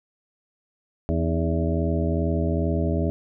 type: harmonic tone with a mistuned harmonic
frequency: 82.41 Hz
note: E2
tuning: in tune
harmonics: 1 / 2 / 3 / 4 / 5 / 7 / 8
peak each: -24 / -27 / -29 / -30 / -31 / -32 / -33 dBFS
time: 1.09-3.1 s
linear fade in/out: 0 ms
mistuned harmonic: 4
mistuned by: -65 cents
effects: none